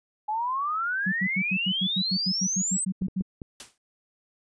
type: exponential sweep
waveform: sine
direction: up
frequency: 834 to 8372 Hz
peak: -25 dBFS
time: 0.28-2.85 s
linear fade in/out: 10 ms
type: tone bursts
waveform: sine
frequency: 187.8 Hz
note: F#3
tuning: 26 cents sharp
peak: -24 dBFS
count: 15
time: 1.06-3.223 s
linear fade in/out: 10 ms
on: 63 ms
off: 87 ms
type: clicks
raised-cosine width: 3 ms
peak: -24 dBFS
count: 4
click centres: 3.021 / 3.083 / 3.209 / 3.418 s
type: noise with exponential decay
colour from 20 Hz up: white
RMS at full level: -36 dBFS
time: 3.6-3.78 s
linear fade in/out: 2 ms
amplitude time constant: 37 ms
effects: resampled to 22050 Hz

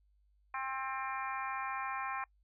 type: harmonic tone with a mistuned harmonic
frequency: 265.5 Hz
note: C4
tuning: 25 cents sharp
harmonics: 3 / 4 / 5 / 6 / 7 / 8 / 9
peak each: -42 / -39 / -44 / -47 / -46 / -52 / -46 dBFS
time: 0.54-2.24 s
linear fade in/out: 2 ms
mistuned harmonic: 7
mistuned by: -36 cents
effects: noise-tail reverb RT60 0.1 s tail -25 dB re dry + added 50 Hz sine -67 dBFS peak until 2.43 s

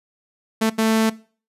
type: tone bursts at uneven times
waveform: sawtooth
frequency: 221.6 Hz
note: A3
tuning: 13 cents sharp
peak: -12 dBFS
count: 2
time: 0.61-0.7 / 0.78-1.1 s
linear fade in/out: 10 ms
effects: noise-tail reverb RT60 0.4 s tail -20 dB re dry + resampled to 32000 Hz

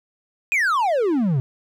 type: exponential sweep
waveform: triangle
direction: down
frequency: 2549 to 123.47 Hz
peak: -15 dBFS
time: 0.52-1.4 s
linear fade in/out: 0 ms
effects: none

